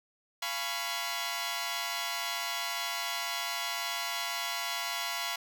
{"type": "chord", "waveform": "10% pulse", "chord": "C# dominant seventh", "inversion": "first", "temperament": "equal with one note detuned", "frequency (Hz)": [691.2, 830.6, 987.8, 1108.7], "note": ["E#5", "G#5", "B5", "C#6"], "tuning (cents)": [-18, 0, 0, 0], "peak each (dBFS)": [-29, -33, -28, -30], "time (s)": [0.42, 5.36], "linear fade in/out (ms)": 5, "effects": []}